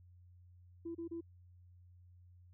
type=tone bursts; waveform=sine; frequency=335.1 Hz; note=E4; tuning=29 cents sharp; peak=-39 dBFS; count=3; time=0.85-1.21 s; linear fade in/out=10 ms; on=100 ms; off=30 ms; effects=tanh soft clip ceiling -35 dBFS + added 89 Hz sine -58 dBFS peak until 2.53 s